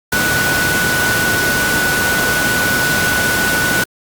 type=tone in noise; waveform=sine; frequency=1480 Hz; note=F#6; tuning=in tune; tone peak=-15 dBFS; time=0.12-3.84 s; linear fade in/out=5 ms; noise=pink; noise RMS=-17 dBFS; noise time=0.12-3.84 s; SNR=-1 dB; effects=high-pass 100 Hz 12 dB/octave + Opus 48 kbps